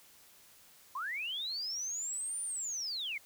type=linear two-way sweep; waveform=sine; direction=up then down; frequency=979 to 9397 to 2071 Hz; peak=-35 dBFS; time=0.95-3.18 s; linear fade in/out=5 ms; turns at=2.42 s; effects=white hiss -60 dBFS RMS until 3.25 s